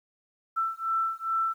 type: beating tone pair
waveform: sine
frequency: 1332 / 1334.4 Hz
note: E6 / E6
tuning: +18 / +21 cents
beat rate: 2.4 Hz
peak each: -29 dBFS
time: 0.56-1.54 s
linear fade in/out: 20 ms
effects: 10-bit